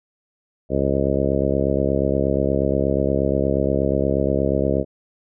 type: harmonic tone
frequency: 68.4 Hz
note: C#2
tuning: 23 cents flat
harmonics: 1 / 2 / 3 / 4 / 5 / 6 / 7 / 8 / 9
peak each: -26 / -26 / -26 / -26 / -26 / -26 / -26 / -26 / -26 dBFS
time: 0.69-4.85 s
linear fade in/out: 50 ms
effects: none